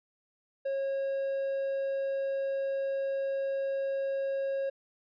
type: tone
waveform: triangle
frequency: 545 Hz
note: C#5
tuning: 29 cents flat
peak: -27 dBFS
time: 0.65-4.7 s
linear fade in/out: 10 ms
effects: resampled to 11025 Hz